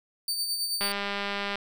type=tone with tremolo; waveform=sawtooth; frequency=4590 Hz; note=D8; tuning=40 cents flat; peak=-23 dBFS; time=0.28-0.92 s; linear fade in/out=2 ms; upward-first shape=sine; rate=9.3 Hz; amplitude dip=45%
type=click train; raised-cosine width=0.3 ms; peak=-15 dBFS; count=151; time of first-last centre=0.81-1.556 s; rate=201 Hz
effects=none